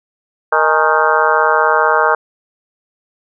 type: harmonic tone with a mistuned harmonic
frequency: 155.56 Hz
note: D#3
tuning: in tune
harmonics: 3 / 4 / 5 / 6 / 7 / 8 / 9 / 10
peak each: -18 / -18 / -18 / -18 / -18 / -18 / -18 / -18 dBFS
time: 0.52-2.15 s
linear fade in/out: 5 ms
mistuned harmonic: 5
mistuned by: +110 cents
effects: none